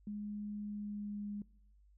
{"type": "tone with pitch glide", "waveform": "sine", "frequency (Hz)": [207.7, 205.4], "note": ["G#3", "G#3"], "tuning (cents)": [0, -19], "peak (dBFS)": -39, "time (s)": [0.07, 1.42], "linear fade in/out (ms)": 2, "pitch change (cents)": -19, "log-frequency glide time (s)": [0.6, 1.31], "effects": ["noise-tail reverb RT60 0.7 s tail -22 dB re dry", "added 50 Hz sine -62 dBFS peak until 1.97 s"]}